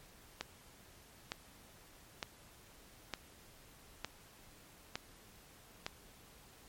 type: click train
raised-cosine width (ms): 0.2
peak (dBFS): -20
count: 7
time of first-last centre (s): 0.41-5.865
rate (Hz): 1.1
effects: pink hiss -60 dBFS RMS until 6.68 s + MP3 64 kbps